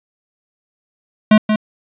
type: tone with echo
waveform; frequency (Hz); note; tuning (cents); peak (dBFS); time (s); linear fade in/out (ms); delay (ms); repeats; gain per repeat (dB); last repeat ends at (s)
square; 214.4; A3; -45; -6; 1.31-1.38; 5; 180; 1; -7; 1.56
effects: resampled to 8000 Hz + 8-bit